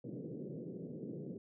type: band-pass noise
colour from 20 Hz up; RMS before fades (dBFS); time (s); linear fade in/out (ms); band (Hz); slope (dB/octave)
pink; -45; 0.04-1.38; 2; 130 to 490; 48
effects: none